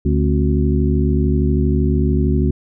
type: harmonic tone with a mistuned harmonic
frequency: 73 Hz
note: D2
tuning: 10 cents flat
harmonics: 1 / 2 / 3 / 4 / 5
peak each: -16 / -19 / -21 / -22 / -23 dBFS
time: 0.05-2.51 s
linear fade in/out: 5 ms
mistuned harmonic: 4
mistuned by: -130 cents
effects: none